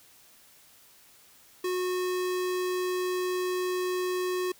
square tone, 364.7 Hz, F#4, 25 cents flat, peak -28 dBFS, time 1.64-4.52 s, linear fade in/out 5 ms, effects white hiss -57 dBFS RMS until 4.59 s

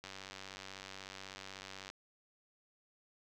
click train, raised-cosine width 0.2 ms, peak -29 dBFS, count 180, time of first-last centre 0.04-1.901 s, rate 96.2 Hz, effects none

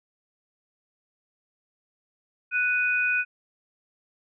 sine tone pair together, 1480 / 2489 Hz, F#6 / D#7, 0 / 0 cents, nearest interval major sixth, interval 900 cents, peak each -24 dBFS, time 2.51-3.25 s, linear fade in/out 50 ms, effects none

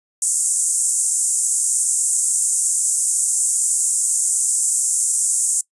pink band-pass noise, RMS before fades -19 dBFS, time 0.22-5.61 s, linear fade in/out 2 ms, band 7200 to 9600 Hz, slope 48 dB/octave, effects noise-tail reverb RT60 0.1 s tail -22 dB re dry + resampled to 24000 Hz

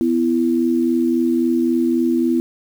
sine tone pair together, 250 / 333.7 Hz, B3 / E4, +21 / +21 cents, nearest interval perfect fourth, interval 500 cents, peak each -17 dBFS, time 0.01-2.4 s, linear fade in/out 0 ms, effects 7-bit

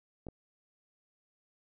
clicks, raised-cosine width 2 ms, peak -30 dBFS, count 2, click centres 0.268 / 0.286 s, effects none

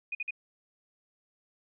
sine tone bursts, 2475 Hz, D#7, 10 cents flat, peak -31 dBFS, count 3, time 0.12-0.308 s, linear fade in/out 5 ms, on 30 ms, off 49 ms, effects none

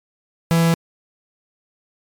45% pulse tone, 166.3 Hz, E3, 16 cents sharp, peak -13 dBFS, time 0.51-0.74 s, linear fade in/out 0 ms, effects MP3 96 kbps

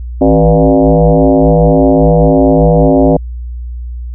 sine tone with frequency modulation, 162.9 Hz, E3, 20 cents flat, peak -4 dBFS, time 0.21-3.17 s, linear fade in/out 5 ms, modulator 108 Hz, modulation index 4.8, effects added 60 Hz sine -19 dBFS peak until 4.14 s

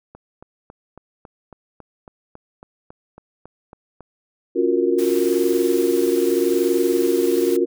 click train, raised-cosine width 1 ms, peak -26 dBFS, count 15, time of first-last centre 0.15-4.007 s, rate 3.63 Hz
sine chord, Gb major seventh, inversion second, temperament equal, 277.2 / 349.2 / 370 / 466.2 Hz, Db4 / F4 / Gb4 / Bb4, 0 / 0 / 0 / 0 cents, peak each -24 / -19 / -21 / -22 dBFS, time 4.55-7.66 s, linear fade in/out 20 ms
white noise, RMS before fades -34 dBFS, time 4.98-7.57 s, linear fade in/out 10 ms
effects none

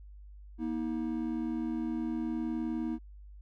triangle tone pair together, 237.7 / 317.3 Hz, A#3 / D#4, +34 / +34 cents, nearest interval perfect fourth, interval 500 cents, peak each -32 / -32 dBFS, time 0.58-2.99 s, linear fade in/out 50 ms, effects added 50 Hz sine -47 dBFS peak until 3.41 s

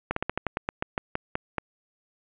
slowing click train, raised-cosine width 0.5 ms, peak -11 dBFS, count 13, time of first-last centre 0.11-1.583 s, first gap 54 ms, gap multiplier 1.14, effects resampled to 8000 Hz + 8-bit

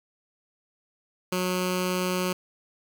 10% pulse tone with notch filter, 182.5 Hz, F#3, 24 cents flat, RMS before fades -27 dBFS, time 1.32-2.33 s, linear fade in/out 5 ms, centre 750 Hz, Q 1.7, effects 8-bit

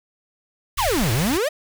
pink band-stop noise, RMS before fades -27 dBFS, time 0.77-1.38 s, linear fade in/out 10 ms, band 110 to 1600 Hz, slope 48 dB/octave
45% pulse exponential two-way sweep, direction down then up, 1203 to 103.7 to 653 Hz, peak -19 dBFS, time 0.78-1.49 s, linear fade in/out 10 ms, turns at 1.12 s
effects none

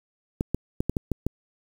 clicks, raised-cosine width 3 ms, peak -11 dBFS, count 7, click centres 0.409 / 0.546 / 0.805 / 0.896 / 0.968 / 1.117 / 1.266 s, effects 7-bit

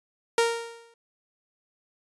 sawtooth tone with exponential decay, 464.1 Hz, A#4, 8 cents flat, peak -14 dBFS, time 0.38-0.94 s, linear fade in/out 2 ms, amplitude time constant 120 ms, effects resampled to 24000 Hz

